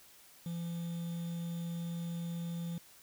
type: tone with quantisation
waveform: triangle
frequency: 169.8 Hz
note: F3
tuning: 48 cents flat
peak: -34 dBFS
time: 0.46-2.78 s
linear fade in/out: 2 ms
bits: 9
effects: white hiss -59 dBFS RMS until 3.02 s